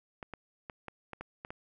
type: clicks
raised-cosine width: 0.5 ms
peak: -26 dBFS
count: 8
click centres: 0.228 / 0.337 / 0.698 / 0.883 / 1.133 / 1.21 / 1.449 / 1.505 s
effects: none